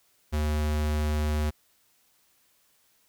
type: tone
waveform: square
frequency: 75.6 Hz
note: D#2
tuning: 49 cents flat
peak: -25 dBFS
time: 0.32-1.51 s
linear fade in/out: 20 ms
effects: white hiss -66 dBFS RMS until 3.08 s